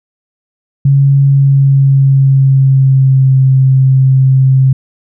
sine tone with pitch glide, 138.59 to 132.56 Hz, C#3 to C3, 0 to +23 cents, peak -4 dBFS, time 0.85-4.73 s, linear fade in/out 5 ms, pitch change -77 cents, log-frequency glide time 1.24-3.37 s, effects none

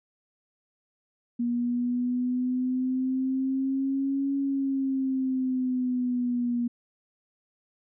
sine exponential two-way sweep, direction up then down, 238.4 to 277.2 to 238.4 Hz, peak -24 dBFS, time 1.39-6.68 s, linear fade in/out 10 ms, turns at 4.36 s, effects none

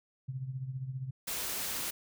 sine tone with tremolo, 130.9 Hz, C3, 1 cent sharp, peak -32 dBFS, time 0.28-1.11 s, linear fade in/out 10 ms, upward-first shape triangle, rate 15 Hz, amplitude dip 75%
white noise, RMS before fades -36 dBFS, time 1.27-1.91 s, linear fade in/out 10 ms
effects none

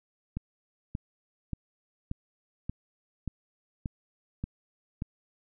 click train, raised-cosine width 5 ms, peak -20 dBFS, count 9, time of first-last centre 0.37-5.021 s, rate 1.72 Hz, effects none

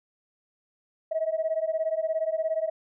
sine beating tone pair, 632 / 649 Hz, D#5 / E5, +27 / -27 cents, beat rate 17 Hz, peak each -27 dBFS, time 1.11-2.7 s, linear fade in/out 10 ms, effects tanh soft clip ceiling -18 dBFS

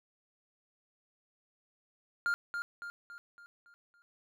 triangle tone with echo, 1404 Hz, F6, 9 cents sharp, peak -26 dBFS, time 2.26-2.34 s, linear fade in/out 0 ms, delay 280 ms, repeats 6, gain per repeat -6 dB, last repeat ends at 4.02 s, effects none

